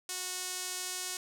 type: tone with band-pass filter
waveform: sawtooth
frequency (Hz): 366.5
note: F#4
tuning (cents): -16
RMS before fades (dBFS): -38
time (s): 0.09-1.17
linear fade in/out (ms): 2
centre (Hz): 7900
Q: 1.2
effects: none